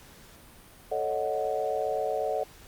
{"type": "chord", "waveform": "sine", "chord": "D# half-diminished seventh", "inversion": "second", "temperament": "equal", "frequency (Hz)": [440, 554.4, 622.3, 740], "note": ["A4", "C#5", "D#5", "F#5"], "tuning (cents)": [0, 0, 0, 0], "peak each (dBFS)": -32, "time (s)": [0.91, 2.44], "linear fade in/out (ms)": 10, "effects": ["pink hiss -52 dBFS RMS until 2.67 s", "Opus 48 kbps"]}